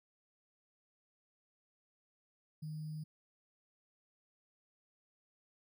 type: tone with sample-and-hold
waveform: sine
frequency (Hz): 154.5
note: D#3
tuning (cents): -12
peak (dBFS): -40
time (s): 2.62-3.04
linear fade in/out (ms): 10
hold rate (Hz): 4900
effects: none

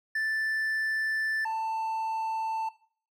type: tone pair in turn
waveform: triangle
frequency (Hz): 1762 / 888.7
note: A6 / A5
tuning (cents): +2 / +17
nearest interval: octave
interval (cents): 1185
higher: first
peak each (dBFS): -25 / -27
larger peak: first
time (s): 0.15-1.45 / 1.45-2.69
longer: first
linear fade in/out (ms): 5
effects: noise-tail reverb RT60 0.5 s tail -17 dB re dry

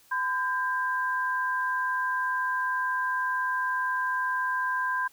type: tone pair together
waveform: sine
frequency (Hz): 1014 / 1592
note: B5 / G6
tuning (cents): +45 / +26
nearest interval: minor sixth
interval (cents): 781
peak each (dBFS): -28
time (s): 0.11-5.08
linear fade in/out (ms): 10
effects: white hiss -59 dBFS RMS until 5.12 s

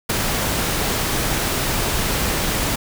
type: noise with ADSR envelope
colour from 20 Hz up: pink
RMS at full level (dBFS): -17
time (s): 0.09-2.76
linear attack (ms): 11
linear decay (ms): 7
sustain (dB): -4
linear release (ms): 10
effects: none

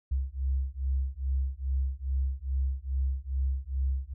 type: beating tone pair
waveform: sine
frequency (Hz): 65.5 / 67.9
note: C2 / C#2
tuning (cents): +2 / -35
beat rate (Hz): 2.4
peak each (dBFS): -30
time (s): 0.11-4.14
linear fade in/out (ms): 10
effects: none

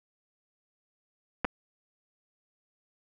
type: clicks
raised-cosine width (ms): 0.5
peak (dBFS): -13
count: 2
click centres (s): 1.446 / 1.45
effects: none

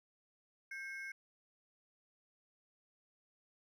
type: ring-modulated tone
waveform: triangle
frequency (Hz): 1877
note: A#6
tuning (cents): +11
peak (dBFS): -38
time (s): 0.71-1.12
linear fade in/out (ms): 5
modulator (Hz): 297
effects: none

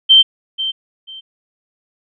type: tone with echo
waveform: sine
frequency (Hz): 3124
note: G7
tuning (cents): -7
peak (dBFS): -4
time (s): 0.09-0.23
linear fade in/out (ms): 20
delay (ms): 490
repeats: 2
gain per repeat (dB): -13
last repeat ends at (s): 1.21
effects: none

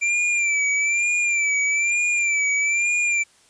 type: tone with vibrato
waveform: square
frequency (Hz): 2349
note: D7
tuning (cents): 0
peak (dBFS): -19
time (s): 0.01-3.24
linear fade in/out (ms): 20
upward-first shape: sine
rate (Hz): 1.1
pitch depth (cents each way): 58
effects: white hiss -56 dBFS RMS until 3.49 s + resampled to 22050 Hz

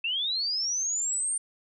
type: linear sweep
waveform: sine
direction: up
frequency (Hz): 2629 to 8930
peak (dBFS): -26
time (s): 0.04-1.38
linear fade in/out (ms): 5
effects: none

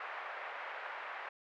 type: band-pass noise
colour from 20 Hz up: white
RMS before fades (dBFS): -44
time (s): 0-1.29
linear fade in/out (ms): 5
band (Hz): 570 to 2000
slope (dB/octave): 24
effects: none

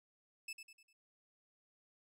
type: tone with echo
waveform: sawtooth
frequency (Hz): 2619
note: E7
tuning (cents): -12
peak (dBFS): -39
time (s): 0.48-0.53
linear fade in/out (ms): 5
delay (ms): 100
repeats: 4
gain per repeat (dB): -7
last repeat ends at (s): 0.93
effects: low-pass 12000 Hz 12 dB/octave

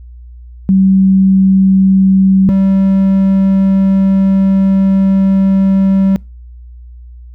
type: tone pair in turn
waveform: sine / triangle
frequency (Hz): 191.4 / 193.29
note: G3 / G3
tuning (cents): -41 / -24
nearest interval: unison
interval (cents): 17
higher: second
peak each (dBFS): -5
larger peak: neither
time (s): 0.69-2.49 / 2.49-6.16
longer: second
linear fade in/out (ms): 0
effects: noise-tail reverb RT60 0.3 s tail -26 dB re dry + added 60 Hz sine -30 dBFS peak until 7.34 s

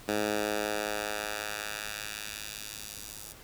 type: tone with high-pass filter sweep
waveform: 10% pulse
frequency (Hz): 105.3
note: G#2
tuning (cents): +24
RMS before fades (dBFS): -35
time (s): 0.08-3.33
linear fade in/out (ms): 5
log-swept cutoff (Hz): 250 to 7100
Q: 0.71
effects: pink hiss -51 dBFS RMS until 3.43 s

